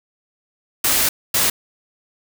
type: noise bursts at uneven times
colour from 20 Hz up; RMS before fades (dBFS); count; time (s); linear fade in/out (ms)
white; -17; 2; 0.84-1.09 / 1.34-1.5; 5
effects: none